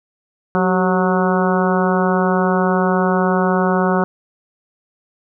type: harmonic tone with a mistuned harmonic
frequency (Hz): 183.6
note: F#3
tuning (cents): -13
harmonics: 1 / 2 / 3 / 4 / 5 / 6 / 7 / 8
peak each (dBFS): -17 / -20 / -22 / -23 / -24 / -25 / -25 / -26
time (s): 0.55-4.04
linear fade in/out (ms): 0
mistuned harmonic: 2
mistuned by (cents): +61
effects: none